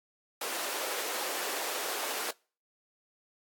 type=high-pass noise; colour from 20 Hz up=pink; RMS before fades=-35 dBFS; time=0.41-2.31 s; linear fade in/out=5 ms; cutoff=390 Hz; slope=24 dB/octave; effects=noise-tail reverb RT60 0.4 s tail -25 dB re dry + AAC 64 kbps